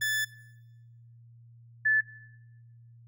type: tone pair in turn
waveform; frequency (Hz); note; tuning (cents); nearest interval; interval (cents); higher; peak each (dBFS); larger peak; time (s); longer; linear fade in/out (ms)
40% pulse / sine; 1741 / 1741; A6 / A6; -19 / -19; unison; 0; neither; -26 / -21; second; 0.01-0.25 / 1.85-2.01; first; 10
effects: noise-tail reverb RT60 1.0 s tail -18 dB re dry + added 117 Hz sine -51 dBFS peak until 3.07 s